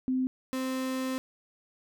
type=tone pair in turn; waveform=sine / 35% pulse; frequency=258 / 260.4 Hz; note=C4 / C4; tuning=-24 / -8 cents; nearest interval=unison; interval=16 cents; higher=second; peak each=-25 / -28 dBFS; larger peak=first; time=0.08-0.27 / 0.53-1.18 s; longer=second; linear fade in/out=0 ms; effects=none